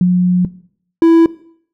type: tone pair in turn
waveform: sine / triangle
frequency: 180 / 330.7 Hz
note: F#3 / E4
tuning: -47 / +6 cents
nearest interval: major seventh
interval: 1053 cents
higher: second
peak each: -7 / -3 dBFS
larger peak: second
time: 0.01-0.45 / 1.02-1.26 s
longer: first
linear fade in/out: 2 ms
effects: noise-tail reverb RT60 0.6 s tail -19 dB re dry